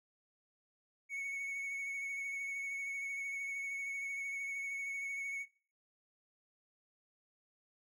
triangle tone with vibrato, 2217 Hz, C#7, in tune, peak -36 dBFS, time 1.09-5.46 s, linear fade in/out 50 ms, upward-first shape sine, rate 13 Hz, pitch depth 18 cents each way, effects noise-tail reverb RT60 0.4 s tail -20 dB re dry

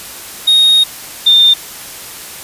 triangle / sine tone pair in turn, 3729 / 3612 Hz, A#7 / A7, 0 / +45 cents, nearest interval minor second, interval 55 cents, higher first, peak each -4 dBFS, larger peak neither, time 0.47-0.84 / 1.26-1.54 s, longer first, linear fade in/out 10 ms, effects white hiss -29 dBFS RMS until 2.43 s + resampled to 32000 Hz

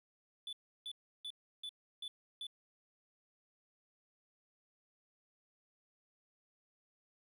triangle tone bursts, 3477 Hz, A7, 21 cents flat, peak -40 dBFS, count 6, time 0.47-2.468 s, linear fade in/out 2 ms, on 58 ms, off 330 ms, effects none

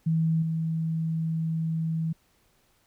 sine tone with level steps, 161.8 Hz, E3, 32 cents flat, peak -21 / -25 dBFS, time 0.06-2.13 s, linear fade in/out 10 ms, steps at 0.42 s, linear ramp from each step 5 ms, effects pink hiss -66 dBFS RMS until 2.86 s

